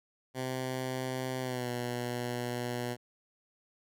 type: tone with pitch glide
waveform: 10% pulse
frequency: 129.2 to 122.16 Hz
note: C3 to B2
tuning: -21 to -18 cents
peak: -25 dBFS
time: 0.34-2.97 s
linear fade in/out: 50 ms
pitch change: -97 cents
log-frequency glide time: 1.41-1.7 s
effects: none